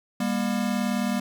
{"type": "tone pair together", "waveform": "square", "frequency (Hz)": [200, 239], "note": ["G3", "A#3"], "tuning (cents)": [35, 43], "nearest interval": "minor third", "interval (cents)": 308, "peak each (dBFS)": -27, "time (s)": [0.2, 1.2], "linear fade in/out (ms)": 5, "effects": []}